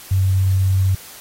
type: tone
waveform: sine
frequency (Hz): 94.9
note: F#2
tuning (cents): +44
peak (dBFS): -13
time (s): 0.11-0.95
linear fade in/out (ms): 5
effects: white hiss -39 dBFS RMS until 1.2 s + AAC 48 kbps